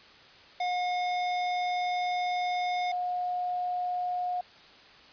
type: tone pair in turn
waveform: square / sine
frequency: 720 / 720 Hz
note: F#5 / F#5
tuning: -47 / -47 cents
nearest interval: unison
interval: 0 cents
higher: neither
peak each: -28 dBFS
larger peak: neither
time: 0.6-2.92 / 2.92-4.41 s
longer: first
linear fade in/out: 5 ms
effects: white hiss -53 dBFS RMS until 5.12 s + resampled to 11025 Hz